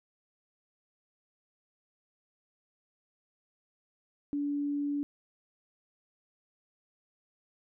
sine tone, 287.8 Hz, D4, 35 cents flat, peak -29 dBFS, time 4.33-5.03 s, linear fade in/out 0 ms, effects none

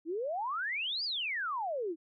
sine exponential two-way sweep, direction up then down, 304.6 to 4993 to 304.6 Hz, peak -32 dBFS, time 0.05-1.96 s, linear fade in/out 50 ms, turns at 1.04 s, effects none

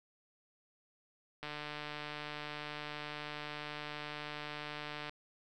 click train, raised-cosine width 0.3 ms, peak -26 dBFS, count 547, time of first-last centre 1.43-5.094 s, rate 149 Hz, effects none

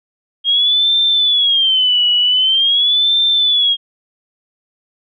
sine tone with vibrato, 3237 Hz, G#7, 45 cents flat, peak -10 dBFS, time 0.44-3.77 s, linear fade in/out 50 ms, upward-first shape sine, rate 0.45 Hz, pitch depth 170 cents each way, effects none

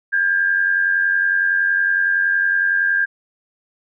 sine tone pair together, 1602.2 / 1693 Hz, G6 / G#6, +37 / +33 cents, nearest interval minor second, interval 96 cents, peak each -15 / -23 dBFS, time 0.12-3.06 s, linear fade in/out 20 ms, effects none

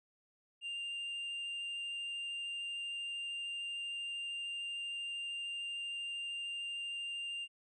triangle tone with vibrato, 2794 Hz, F7, in tune, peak -37 dBFS, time 0.61-7.48 s, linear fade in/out 50 ms, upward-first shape triangle, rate 13 Hz, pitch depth 8 cents each way, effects resampled to 22050 Hz

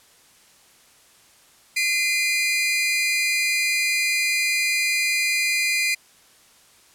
sawtooth tone pair together, 2055 / 2415 Hz, C7 / D7, -32 / +48 cents, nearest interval minor third, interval 280 cents, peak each -20 / -18 dBFS, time 1.76-5.95 s, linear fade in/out 10 ms, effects white hiss -54 dBFS RMS until 6.94 s + low-pass 11000 Hz 12 dB/octave

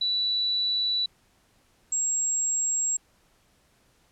sine tone pair in turn, 3951 / 7580 Hz, B7 / A#8, 0 / +28 cents, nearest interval major seventh, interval 1128 cents, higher second, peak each -23 dBFS, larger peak neither, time 0.01-1.06 / 1.92-2.97 s, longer neither, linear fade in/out 5 ms, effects pink hiss -64 dBFS RMS until 4.11 s + low-pass 12000 Hz 12 dB/octave

